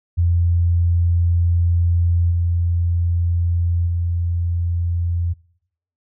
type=tone with level steps; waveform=sine; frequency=86 Hz; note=F2; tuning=26 cents flat; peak=-13 / -15 / -17 dBFS; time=0.17-5.34 s; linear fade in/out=20 ms; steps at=2.3 / 3.86 s; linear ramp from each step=20 ms; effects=noise-tail reverb RT60 0.7 s tail -24 dB re dry